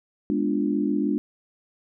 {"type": "chord", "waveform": "sine", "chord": "G# diminished seventh", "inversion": "none", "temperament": "equal", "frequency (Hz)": [207.7, 246.9, 293.7, 349.2], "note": ["G#3", "B3", "D4", "F4"], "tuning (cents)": [0, 0, 0, 0], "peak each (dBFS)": [-26, -29, -24, -30], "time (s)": [0.3, 1.18], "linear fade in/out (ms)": 0, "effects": []}